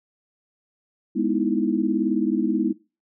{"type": "chord", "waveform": "sine", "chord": "E major seventh", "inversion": "first", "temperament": "equal", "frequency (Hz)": [207.7, 246.9, 311.1, 329.6], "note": ["G#3", "B3", "D#4", "E4"], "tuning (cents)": [0, 0, 0, 0], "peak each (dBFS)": -25, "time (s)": [1.15, 2.73], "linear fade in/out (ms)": 20, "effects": ["noise-tail reverb RT60 0.3 s tail -21 dB re dry"]}